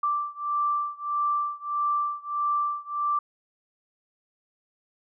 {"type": "beating tone pair", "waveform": "sine", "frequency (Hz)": [1173, 1174.6], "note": ["D6", "D6"], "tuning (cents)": [-2, 0], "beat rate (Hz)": 1.6, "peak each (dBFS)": [-27, -28], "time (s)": [0.03, 3.19], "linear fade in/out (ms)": 5, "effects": []}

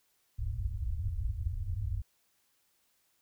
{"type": "low-pass noise", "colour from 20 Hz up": "white", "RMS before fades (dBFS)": -34, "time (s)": [0.38, 2.02], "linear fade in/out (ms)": 10, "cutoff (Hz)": 110, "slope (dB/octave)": 96, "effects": ["white hiss -73 dBFS RMS until 3.21 s"]}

